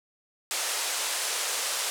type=band-pass noise; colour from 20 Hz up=white; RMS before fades=-30 dBFS; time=0.51-1.9 s; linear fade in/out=0 ms; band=450 to 10000 Hz; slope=24 dB/octave; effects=none